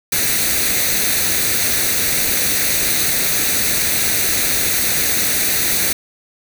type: noise with comb filter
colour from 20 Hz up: white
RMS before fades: -17 dBFS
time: 0.12-5.93 s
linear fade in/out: 5 ms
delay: 0.48 ms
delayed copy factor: +0.6
effects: none